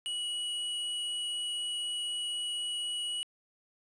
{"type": "tone", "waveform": "square", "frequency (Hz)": 2924, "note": "F#7", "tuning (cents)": -21, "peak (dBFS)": -33, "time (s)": [0.06, 3.23], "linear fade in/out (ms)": 0, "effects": ["resampled to 22050 Hz", "10-bit"]}